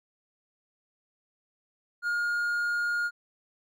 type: tone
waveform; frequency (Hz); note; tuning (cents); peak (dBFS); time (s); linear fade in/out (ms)
triangle; 1423; F6; +32; -24; 2.02-3.11; 50
effects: none